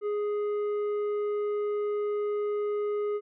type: tone with tanh clipping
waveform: sine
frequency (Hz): 415.3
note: G#4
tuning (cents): 0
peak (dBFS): -28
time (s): 0.01-3.21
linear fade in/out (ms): 50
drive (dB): 7
effects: none